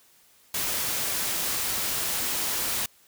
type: noise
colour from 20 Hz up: white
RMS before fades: -28 dBFS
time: 0.54-2.86 s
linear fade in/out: 5 ms
effects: white hiss -59 dBFS RMS until 3.07 s